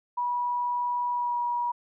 sine tone with pitch glide, 973 to 962.4 Hz, B5 to B5, -26 to -45 cents, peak -25 dBFS, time 0.17-1.72 s, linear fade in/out 10 ms, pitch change -19 cents, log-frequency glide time 1.11-1.37 s, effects none

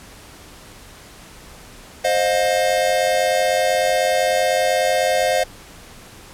square tone cluster, 525 / 621 / 711 Hz, C5 / D#5 / F5, +6 / -3 / +31 cents, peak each -21 dBFS, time 2.04-5.44 s, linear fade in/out 10 ms, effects pink hiss -42 dBFS RMS until 6.33 s + low-pass 12000 Hz 12 dB/octave

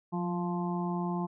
harmonic tone with a mistuned harmonic, 174.61 Hz, F3, in tune, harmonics 1 / 2 / 4 / 5 / 6, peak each -31 / -37 / -41 / -39 / -41 dBFS, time 0.12-1.27 s, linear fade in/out 20 ms, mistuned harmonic 1, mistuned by +34 cents, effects none

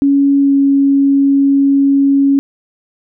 sine tone with pitch glide, 279.3 to 277.1 Hz, C#4 to C#4, +13 to -1 cents, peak -7 dBFS, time 0.02-2.39 s, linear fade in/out 0 ms, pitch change -14 cents, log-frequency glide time 0.4-0.53 s, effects none

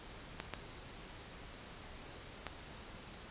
clicks, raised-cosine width 0.3 ms, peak -23 dBFS, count 3, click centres 0.401 / 0.537 / 2.467 s, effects pink hiss -51 dBFS RMS until 3.3 s + resampled to 8000 Hz

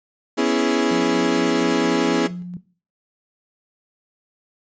35% pulse chord, C# minor seventh, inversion third, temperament equal, 246.9 / 277.2 / 329.6 / 415.3 Hz, B3 / C#4 / E4 / G#4, 0 / 0 / 0 / 0 cents, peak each -21 dBFS, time 0.37-2.28 s, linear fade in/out 20 ms
sine tone with tremolo, 177.7 Hz, F3, 30 cents sharp, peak -26 dBFS, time 0.91-2.57 s, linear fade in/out 2 ms, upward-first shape square, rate 4.3 Hz, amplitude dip 25%
effects noise-tail reverb RT60 0.4 s tail -17 dB re dry + resampled to 16000 Hz

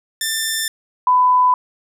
10% pulse / sine tone pair in turn, 1782 / 1000.1 Hz, A6 / B5, +22 / +21 cents, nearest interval minor seventh, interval 1001 cents, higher first, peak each -10 dBFS, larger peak neither, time 0.21-0.68 / 1.07-1.54 s, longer neither, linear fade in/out 2 ms, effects none

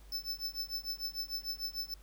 square tone with tremolo, 5274 Hz, E8, in tune, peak -33 dBFS, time 0.12-1.94 s, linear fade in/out 2 ms, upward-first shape triangle, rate 6.7 Hz, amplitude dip 100%, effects added 50 Hz sine -53 dBFS peak until 2.02 s + pink hiss -63 dBFS RMS until 2.02 s

